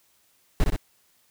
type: noise with echo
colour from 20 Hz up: brown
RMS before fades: -18 dBFS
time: 0.6-0.64 s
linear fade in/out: 0 ms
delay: 61 ms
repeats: 2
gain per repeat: -3 dB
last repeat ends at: 0.762 s
effects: white hiss -64 dBFS RMS until 1.3 s